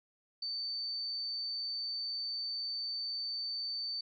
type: tone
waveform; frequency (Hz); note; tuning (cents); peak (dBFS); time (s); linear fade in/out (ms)
sine; 4558; C#8; +47; -35; 0.42-4.01; 5
effects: none